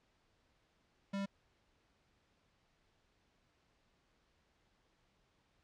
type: tone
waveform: square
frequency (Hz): 197.6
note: G3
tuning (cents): +14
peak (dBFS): -37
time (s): 1.13-1.26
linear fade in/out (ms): 10
effects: pink hiss -75 dBFS RMS until 5.63 s + low-pass 5000 Hz 12 dB/octave